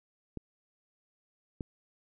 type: clicks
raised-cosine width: 3 ms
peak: -25 / -23 dBFS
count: 2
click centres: 0.373 / 1.608 s
effects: none